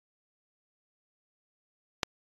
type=click; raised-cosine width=0.2 ms; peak=-8 dBFS; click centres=2.032 s; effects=AAC 32 kbps